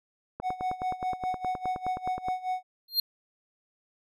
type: click train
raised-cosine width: 1 ms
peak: -21 dBFS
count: 19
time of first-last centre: 0.4-2.285 s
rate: 9.55 Hz
type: tone with tremolo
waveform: triangle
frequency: 740 Hz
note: F#5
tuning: in tune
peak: -24 dBFS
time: 0.42-2.63 s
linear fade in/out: 50 ms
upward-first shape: sine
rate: 4.9 Hz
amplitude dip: 85%
type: tone with exponential growth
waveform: square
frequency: 4200 Hz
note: C8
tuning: 6 cents sharp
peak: -19 dBFS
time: 2.88-3 s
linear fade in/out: 5 ms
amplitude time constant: 25 ms
effects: none